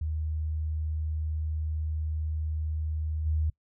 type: tone with level steps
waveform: sine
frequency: 77.78 Hz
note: D#2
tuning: in tune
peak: -28 / -24 dBFS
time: 0.01-3.5 s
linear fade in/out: 5 ms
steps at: 3.25 s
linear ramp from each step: 20 ms
effects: noise-tail reverb RT60 0.1 s tail -24 dB re dry